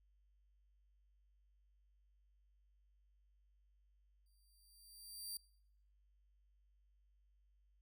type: tone with exponential growth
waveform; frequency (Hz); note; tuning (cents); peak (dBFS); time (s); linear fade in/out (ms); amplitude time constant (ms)
15% pulse; 4699; D8; 0; -36; 4.26-5.37; 2; 240
effects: noise-tail reverb RT60 0.7 s tail -22 dB re dry + added 50 Hz sine -70 dBFS peak until 7.81 s